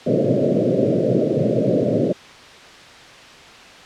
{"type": "band-pass noise", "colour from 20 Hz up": "white", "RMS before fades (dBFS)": -18, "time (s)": [0.06, 2.13], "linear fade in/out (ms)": 10, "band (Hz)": [110, 620], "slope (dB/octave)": 96, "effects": ["white hiss -41 dBFS RMS until 3.85 s", "low-pass 4000 Hz 12 dB/octave"]}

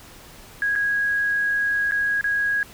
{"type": "tone with dropouts", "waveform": "sine", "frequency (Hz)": 1651, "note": "G#6", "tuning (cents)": -11, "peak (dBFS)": -19, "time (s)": [0.62, 2.63], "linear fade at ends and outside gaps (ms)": 1, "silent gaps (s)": [[0.754, 0.759], [1.911, 1.92], [2.211, 2.242]], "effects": ["pink hiss -45 dBFS RMS until 2.73 s"]}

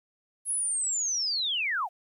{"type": "linear sweep", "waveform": "sine", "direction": "down", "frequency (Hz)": [10750, 648], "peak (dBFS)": -26, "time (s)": [0.45, 1.89], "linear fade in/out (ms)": 50, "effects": ["11-bit"]}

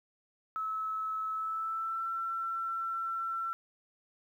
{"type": "tone with pitch glide", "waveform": "sine", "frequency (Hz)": [1298, 1346.1], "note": ["E6", "E6"], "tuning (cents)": [-27, 36], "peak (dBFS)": -32, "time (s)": [0.56, 3.53], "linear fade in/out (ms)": 0, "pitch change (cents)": 63, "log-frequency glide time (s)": [1.33, 2.1], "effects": ["11-bit"]}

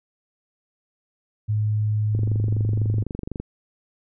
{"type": "tone", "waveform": "sine", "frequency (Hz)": 106.5, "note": "G#2", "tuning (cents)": 44, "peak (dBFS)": -19, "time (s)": [1.48, 3.04], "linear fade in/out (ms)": 20}
{"type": "click train", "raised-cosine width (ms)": 3, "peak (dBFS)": -17, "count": 31, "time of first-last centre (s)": [2.15, 3.4], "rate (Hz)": 24}
{"effects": []}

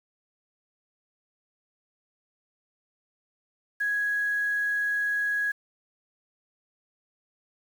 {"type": "tone with quantisation", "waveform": "sine", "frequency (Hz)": 1664, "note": "G#6", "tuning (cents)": 3, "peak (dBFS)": -24, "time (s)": [3.8, 5.52], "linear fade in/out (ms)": 10, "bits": 8, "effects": []}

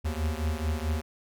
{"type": "beating tone pair", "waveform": "square", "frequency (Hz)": [76, 80.6], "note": ["D#2", "E2"], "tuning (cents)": [-40, -38], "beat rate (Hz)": 4.6, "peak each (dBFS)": [-30, -32], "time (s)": [0.04, 1.02], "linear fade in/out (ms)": 20, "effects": []}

